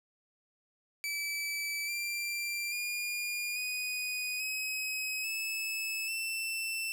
sawtooth tone with pitch steps, 2309 / 2366 / 2424 / 2483 / 2544 / 2607 / 2671 Hz, D7 / D7 / D#7 / D#7 / D#7 / E7 / E7, -30 / +12 / -46 / -4 / +38 / -20 / +22 cents, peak -30 dBFS, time 1.04-6.92 s, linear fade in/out 0 ms, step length 840 ms, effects none

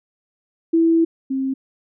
sine tone pair in turn, 329.6 / 266.6 Hz, E4 / C4, 0 / +33 cents, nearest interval major third, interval 367 cents, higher first, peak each -12 / -19 dBFS, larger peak first, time 0.73-1.05 / 1.3-1.54 s, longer first, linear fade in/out 10 ms, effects none

